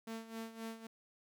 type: tone with tremolo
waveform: sawtooth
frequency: 225.3 Hz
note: A3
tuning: 41 cents sharp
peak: -37 dBFS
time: 0.07-0.87 s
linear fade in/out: 5 ms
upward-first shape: sine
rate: 3.8 Hz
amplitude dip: 75%
effects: none